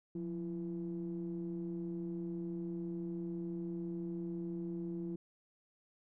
triangle ring-modulated tone, 80 Hz, D#2, 49 cents sharp, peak -32 dBFS, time 0.15-5.16 s, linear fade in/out 5 ms, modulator 257 Hz, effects tanh soft clip ceiling -29 dBFS

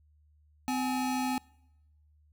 square tone pair together, 256.5 / 843.1 Hz, C4 / G#5, -34 / +26 cents, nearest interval octave + major sixth, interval 2060 cents, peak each -31 / -34 dBFS, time 0.68-1.38 s, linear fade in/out 0 ms, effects noise-tail reverb RT60 0.9 s tail -25 dB re dry + added 75 Hz sine -61 dBFS peak until 2.32 s

